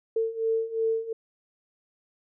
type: beating tone pair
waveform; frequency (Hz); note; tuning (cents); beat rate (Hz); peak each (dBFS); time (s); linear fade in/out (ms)
sine; 447.7 / 450.5; A4 / A4; +30 / +41; 2.8; -29 / -26; 0.16-1.13; 5
effects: none